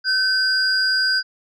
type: tone pair together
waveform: sine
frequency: 1530 / 4849 Hz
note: G6 / D#8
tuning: -42 / -45 cents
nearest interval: octave + minor sixth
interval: 1997 cents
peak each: -18 dBFS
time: 0.04-1.23 s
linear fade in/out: 50 ms
effects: tanh soft clip ceiling -10 dBFS